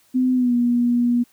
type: tone with pitch glide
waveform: sine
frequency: 255 to 241 Hz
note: C4 to B3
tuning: -44 to -42 cents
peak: -15 dBFS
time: 0.14-1.24 s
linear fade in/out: 20 ms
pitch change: -98 cents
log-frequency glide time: 0.34-0.54 s
effects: white hiss -58 dBFS RMS until 1.32 s